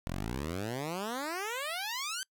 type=exponential sweep; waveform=10% pulse; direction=up; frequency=40.08 to 1580 Hz; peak=-26 dBFS; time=0.07-2.23 s; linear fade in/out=0 ms; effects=noise-tail reverb RT60 0.1 s tail -26 dB re dry